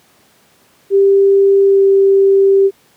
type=tone with pitch glide; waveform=sine; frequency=394.1 to 391.4 Hz; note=G4 to G4; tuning=+9 to -3 cents; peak=-6 dBFS; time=0.9-2.71 s; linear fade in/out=50 ms; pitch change=-12 cents; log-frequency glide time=1.65-1.83 s; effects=pink hiss -51 dBFS RMS until 2.96 s + high-pass 150 Hz 12 dB/octave